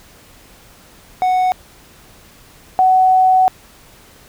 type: tone pair in turn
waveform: triangle / sine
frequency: 739 / 748 Hz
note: F#5 / F#5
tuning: -2 / +19 cents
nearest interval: unison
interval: 21 cents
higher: second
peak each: -10 / -8 dBFS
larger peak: second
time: 1.22-1.52 / 2.79-3.48 s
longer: second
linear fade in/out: 0 ms
effects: pink hiss -45 dBFS RMS until 4.28 s

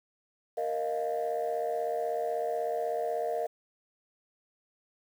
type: chord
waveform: sine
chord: Bb suspended fourth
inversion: none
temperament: equal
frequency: 466.2 / 622.3 / 698.5 Hz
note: Bb4 / Eb5 / F5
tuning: 0 / 0 / 0 cents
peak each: -32 dBFS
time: 0.57-3.47 s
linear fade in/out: 10 ms
effects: tanh soft clip ceiling -23 dBFS + 9-bit

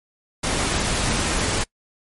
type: noise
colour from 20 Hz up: pink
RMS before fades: -22 dBFS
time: 0.43-1.64 s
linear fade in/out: 10 ms
effects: noise-tail reverb RT60 0.1 s tail -25 dB re dry + MP3 48 kbps

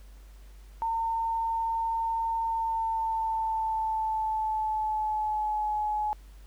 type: tone with pitch glide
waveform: sine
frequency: 908 to 847.2 Hz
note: A#5 to G#5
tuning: -46 to +34 cents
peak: -26 dBFS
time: 0.82-6.13 s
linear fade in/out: 0 ms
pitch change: -120 cents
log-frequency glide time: 2.43-5.76 s
effects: added 49 Hz sine -46 dBFS peak until 6.46 s + pink hiss -61 dBFS RMS until 6.46 s

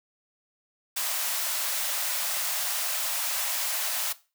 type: high-pass noise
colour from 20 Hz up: white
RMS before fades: -29 dBFS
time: 0.96-4.13 s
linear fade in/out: 10 ms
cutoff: 560 Hz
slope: 96 dB/octave
effects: noise-tail reverb RT60 0.3 s tail -17 dB re dry

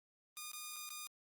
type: tone with dropouts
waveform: 5% pulse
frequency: 1220 Hz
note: D#6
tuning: 34 cents flat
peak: -33 dBFS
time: 0.37-1.07 s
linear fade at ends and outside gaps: 0 ms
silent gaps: 0.516-0.533 / 0.761-0.765 / 0.891-0.904 s
effects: Opus 32 kbps

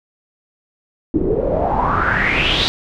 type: noise with low-pass filter sweep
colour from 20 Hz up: pink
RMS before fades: -17 dBFS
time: 1.14-2.68 s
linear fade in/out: 0 ms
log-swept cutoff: 310 to 4100 Hz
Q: 6.3
effects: none

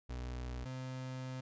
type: tone pair in turn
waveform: 35% pulse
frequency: 61.74 / 129.39 Hz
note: B1 / C3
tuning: 0 / -19 cents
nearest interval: octave + minor second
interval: 1281 cents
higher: second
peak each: -38 / -39 dBFS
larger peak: first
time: 0.09-0.65 / 0.65-1.41 s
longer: second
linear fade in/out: 10 ms
effects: resampled to 16000 Hz

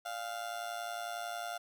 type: tone with amplitude modulation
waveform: 30% pulse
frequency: 698.5 Hz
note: F5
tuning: in tune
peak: -32 dBFS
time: 0.05-1.58 s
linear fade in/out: 10 ms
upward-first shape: sine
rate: 111 Hz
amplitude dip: 70%
effects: none

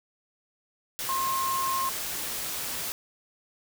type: tone in noise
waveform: sine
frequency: 1065 Hz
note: C6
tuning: 30 cents sharp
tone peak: -26 dBFS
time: 1.09-1.89 s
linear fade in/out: 0 ms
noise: white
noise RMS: -33 dBFS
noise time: 0.99-2.92 s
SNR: +4 dB
effects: none

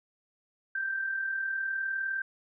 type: tone with amplitude modulation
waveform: sine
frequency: 1568 Hz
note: G6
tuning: in tune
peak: -27 dBFS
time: 0.75-2.22 s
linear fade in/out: 5 ms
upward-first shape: sine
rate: 39.8 Hz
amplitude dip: 50%
effects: none

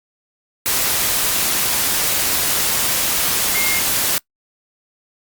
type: tone in noise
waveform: sine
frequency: 2131 Hz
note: C7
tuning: 31 cents sharp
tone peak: -21 dBFS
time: 3.55-3.79 s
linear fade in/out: 0 ms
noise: white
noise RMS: -18 dBFS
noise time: 0.66-4.18 s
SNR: -6 dB
effects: noise-tail reverb RT60 0.1 s tail -24 dB re dry + Opus 48 kbps

